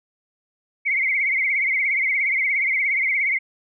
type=tone with vibrato; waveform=sine; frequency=2162 Hz; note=C#7; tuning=44 cents flat; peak=-18 dBFS; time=0.85-3.39 s; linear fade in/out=20 ms; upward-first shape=triangle; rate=17 Hz; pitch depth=120 cents each way; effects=none